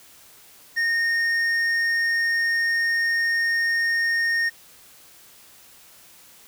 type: tone with hard clipping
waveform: sine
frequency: 1843 Hz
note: A#6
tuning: 20 cents flat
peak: -21 dBFS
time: 0.76-4.5 s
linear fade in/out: 20 ms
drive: 6 dB
effects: white hiss -50 dBFS RMS until 6.47 s